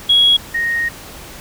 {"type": "tone pair in turn", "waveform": "sine", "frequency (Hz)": [3322, 1864.4], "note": ["G#7", "A#6"], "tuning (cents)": [0, 0], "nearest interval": "minor seventh", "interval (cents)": 1000, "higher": "first", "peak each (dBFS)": [-7, -15], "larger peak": "first", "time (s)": [[0.09, 0.37], [0.54, 0.89]], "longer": "second", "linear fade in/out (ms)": 10, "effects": ["tanh soft clip ceiling -3 dBFS", "pink hiss -35 dBFS RMS until 1.4 s"]}